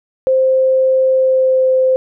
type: tone with pitch glide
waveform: sine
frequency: 523.3 to 519.1 Hz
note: C5 to C5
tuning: 0 to -14 cents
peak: -9 dBFS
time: 0.27-1.96 s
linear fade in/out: 0 ms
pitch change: -14 cents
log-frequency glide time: 1.09-1.71 s
effects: none